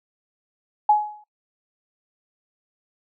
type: tone with exponential decay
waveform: sine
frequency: 842 Hz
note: G#5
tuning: 24 cents sharp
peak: -10 dBFS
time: 0.89-1.24 s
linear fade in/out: 5 ms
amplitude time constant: 75 ms
effects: noise-tail reverb RT60 0.1 s tail -20 dB re dry